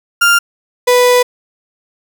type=tone pair in turn; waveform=35% pulse; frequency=1396.9 / 493.9 Hz; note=F6 / B4; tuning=0 / 0 cents; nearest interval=octave + tritone; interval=1800 cents; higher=first; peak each=-5 dBFS; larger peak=neither; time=0.21-0.39 / 0.87-1.23 s; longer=second; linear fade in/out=10 ms; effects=none